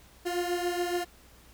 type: beating tone pair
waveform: 30% pulse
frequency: 350.3 / 357.4 Hz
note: F4 / F4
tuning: +5 / +40 cents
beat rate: 7.1 Hz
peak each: -27 / -31 dBFS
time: 0.25-1.05 s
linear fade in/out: 20 ms
effects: added 60 Hz sine -58 dBFS peak until 1.53 s + pink hiss -57 dBFS RMS until 1.53 s